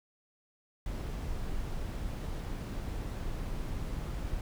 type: noise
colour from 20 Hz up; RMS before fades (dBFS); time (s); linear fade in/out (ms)
brown; -36; 0.86-4.41; 2
effects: none